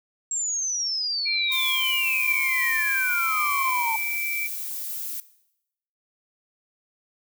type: exponential sweep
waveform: sine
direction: down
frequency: 7600 to 883 Hz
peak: -24 dBFS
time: 0.31-3.96 s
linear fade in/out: 2 ms
type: tone with pitch glide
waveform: sine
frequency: 2349 to 2325 Hz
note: D7 to D7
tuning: 0 to -18 cents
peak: -26 dBFS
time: 1.25-4.48 s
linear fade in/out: 20 ms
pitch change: -18 cents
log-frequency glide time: 3.16-3.48 s
type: tone with tremolo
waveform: sawtooth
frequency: 1046.5 Hz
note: C6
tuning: in tune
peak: -28 dBFS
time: 1.49-3.98 s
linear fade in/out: 50 ms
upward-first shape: triangle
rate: 1.1 Hz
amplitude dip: 70%
type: noise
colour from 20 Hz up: violet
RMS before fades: -32 dBFS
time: 1.52-5.2 s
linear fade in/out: 0 ms
effects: noise-tail reverb RT60 0.8 s tail -17 dB re dry